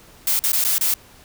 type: noise with dropouts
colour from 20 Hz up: blue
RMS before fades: -19 dBFS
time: 0.27-0.94 s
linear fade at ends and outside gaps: 2 ms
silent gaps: 0.392-0.438 / 0.52-0.53 / 0.641-0.648 / 0.782-0.81 s
effects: pink hiss -48 dBFS RMS until 1.24 s